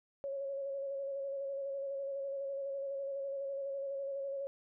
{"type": "tone with vibrato", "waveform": "sine", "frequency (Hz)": 551, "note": "C#5", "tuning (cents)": -11, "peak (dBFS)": -36, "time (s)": [0.24, 4.47], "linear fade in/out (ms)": 0, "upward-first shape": "square", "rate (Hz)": 12, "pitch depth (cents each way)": 22, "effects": []}